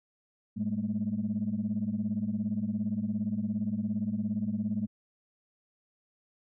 sine tone cluster, 106.2 / 202.5 / 219.8 Hz, G#2 / G#3 / A3, +39 / -43 / -2 cents, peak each -38 / -31 / -31 dBFS, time 0.56-4.87 s, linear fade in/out 20 ms, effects tanh soft clip ceiling -22 dBFS

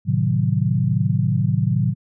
sine chord, A diminished seventh, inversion none, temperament equal with one note detuned, 110 / 130.81 / 153.6 / 185 Hz, A2 / C3 / Eb3 / Gb3, 0 / 0 / -22 / 0 cents, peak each -21 / -21 / -22 / -23 dBFS, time 0.05-1.95 s, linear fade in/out 50 ms, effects none

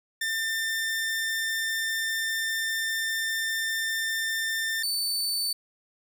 sawtooth tone pair in turn, 1795 / 4523 Hz, A6 / C#8, +34 / +34 cents, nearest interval octave + major third, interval 1600 cents, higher second, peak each -23 / -23 dBFS, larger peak neither, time 0.21-4.83 / 4.83-5.53 s, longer first, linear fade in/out 5 ms, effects none

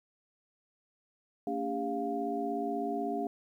sine tone cluster, 228.3 / 284.6 / 402 / 703 Hz, A#3 / C#4 / G4 / F5, -36 / +46 / +44 / +11 cents, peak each -39 / -36 / -36 / -35 dBFS, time 1.47-3.27 s, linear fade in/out 2 ms, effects 11-bit

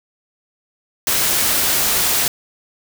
white noise, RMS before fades -17 dBFS, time 1.07-2.28 s, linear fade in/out 2 ms, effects none

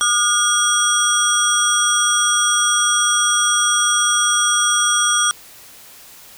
sine tone cluster, 1215 / 1436 / 3315 / 5780 / 8510 Hz, D#6 / F6 / G#7 / F#8 / C9, -42 / +48 / -4 / -41 / +28 cents, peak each -20 dBFS, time 0.01-5.31 s, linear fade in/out 0 ms, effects white hiss -42 dBFS RMS until 6.37 s

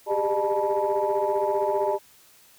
sine tone cluster, 391.4 / 406.7 / 605 / 871 / 966 Hz, G4 / G#4 / D#5 / A5 / B5, -3 / -36 / -49 / -18 / -39 cents, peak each -28 / -27 / -25 / -27 / -32 dBFS, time 0.06-1.99 s, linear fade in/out 50 ms, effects tanh soft clip ceiling -13 dBFS + white hiss -55 dBFS RMS until 2.58 s

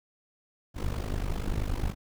brown noise with amplitude modulation, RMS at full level -27 dBFS, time 0.74-1.95 s, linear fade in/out 50 ms, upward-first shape sine, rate 50.3 Hz, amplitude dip 85%, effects none

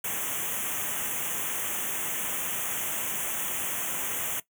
white band-stop noise, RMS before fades -31 dBFS, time 0.04-4.4 s, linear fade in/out 5 ms, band 3400 to 6000 Hz, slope 96 dB/octave, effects noise-tail reverb RT60 0.1 s tail -17 dB re dry + high-pass 100 Hz 12 dB/octave

